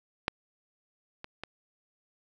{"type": "clicks", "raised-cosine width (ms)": 0.3, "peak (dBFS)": [-10, -24, -21], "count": 3, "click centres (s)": [0.281, 1.244, 1.436], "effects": []}